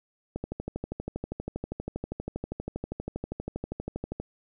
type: click train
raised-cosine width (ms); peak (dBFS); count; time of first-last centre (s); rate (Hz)
2; -19; 49; 0.36-4.2; 12.5
effects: none